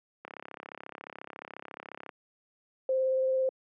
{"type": "click train", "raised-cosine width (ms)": 0.5, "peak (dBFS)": -26, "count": 64, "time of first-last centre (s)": [0.25, 2.092], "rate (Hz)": 34.2}
{"type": "tone with vibrato", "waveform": "sine", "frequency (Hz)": 523.3, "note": "C5", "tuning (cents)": 0, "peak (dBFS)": -24, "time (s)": [2.89, 3.49], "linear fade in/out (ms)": 2, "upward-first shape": "sine", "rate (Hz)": 18, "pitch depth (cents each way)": 11}
{"effects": ["high-pass 300 Hz 12 dB/octave"]}